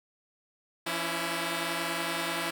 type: tone cluster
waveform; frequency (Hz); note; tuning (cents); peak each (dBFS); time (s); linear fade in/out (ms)
5% pulse; 170.4 / 279.6 / 330.3; F3 / C#4 / E4; -42 / +15 / +4; -24 / -25 / -21; 0.86-2.51; 10
effects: none